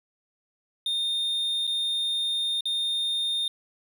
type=tone with dropouts; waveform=triangle; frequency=3650 Hz; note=A#7; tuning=37 cents flat; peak=-23 dBFS; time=0.86-3.48 s; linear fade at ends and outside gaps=2 ms; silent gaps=1.669-1.675 / 2.608-2.655 s; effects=none